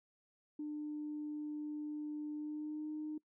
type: tone with pitch glide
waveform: sine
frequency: 299.7 to 305.8 Hz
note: D4 to D#4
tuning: +35 to -30 cents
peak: -38 dBFS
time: 0.59-3.18 s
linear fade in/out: 5 ms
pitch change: +35 cents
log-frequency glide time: 2.33-2.89 s
effects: noise-tail reverb RT60 0.1 s tail -23 dB re dry + tanh soft clip ceiling -34 dBFS